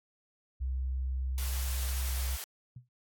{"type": "tone", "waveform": "sine", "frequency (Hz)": 64.8, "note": "C2", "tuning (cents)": -16, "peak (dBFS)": -30, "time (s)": [0.6, 2.37], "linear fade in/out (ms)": 20}
{"type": "high-pass noise", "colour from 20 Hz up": "white", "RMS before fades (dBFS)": -40, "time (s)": [1.38, 2.44], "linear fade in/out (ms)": 0, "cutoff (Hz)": 500, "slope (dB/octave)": 12}
{"type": "tone with exponential decay", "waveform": "sine", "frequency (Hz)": 123.47, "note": "B2", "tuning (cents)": 0, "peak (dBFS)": -40, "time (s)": [2.76, 2.89], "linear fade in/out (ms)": 5, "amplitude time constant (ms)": 27}
{"effects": ["AAC 64 kbps"]}